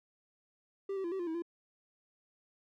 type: tone with pitch steps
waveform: triangle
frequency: 393 / 384.5 / 341.1 / 383.8 / 348.2 / 322.4 / 341.3 Hz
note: G4 / G4 / F4 / G4 / F4 / E4 / F4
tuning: +4 / -33 / -41 / -37 / -5 / -38 / -40 cents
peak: -32 dBFS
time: 0.89-1.422 s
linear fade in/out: 5 ms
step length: 76 ms
effects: none